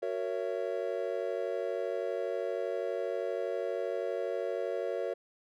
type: chord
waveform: triangle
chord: F# dominant seventh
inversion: none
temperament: just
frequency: 370 / 462.5 / 555 / 666 Hz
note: F#4 / A#4 / C#5 / E5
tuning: 0 / -14 / +2 / +18 cents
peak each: -36 / -34 / -34 / -37 dBFS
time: 0.02-5.14 s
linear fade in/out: 10 ms
effects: none